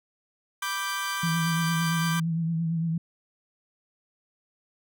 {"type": "chord", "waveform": "sawtooth", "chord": "G major", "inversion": "first", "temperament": "equal", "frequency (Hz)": [987.8, 1174.7, 1568], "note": ["B5", "D6", "G6"], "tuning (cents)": [0, 0, 0], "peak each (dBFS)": [-32, -28, -28], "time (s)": [0.62, 2.2], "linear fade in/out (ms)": 5}
{"type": "tone with vibrato", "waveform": "sine", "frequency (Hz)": 164.81, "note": "E3", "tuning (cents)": 0, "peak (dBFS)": -24, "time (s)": [1.23, 2.98], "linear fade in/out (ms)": 5, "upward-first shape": "triangle", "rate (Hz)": 8.8, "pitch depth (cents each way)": 48}
{"effects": []}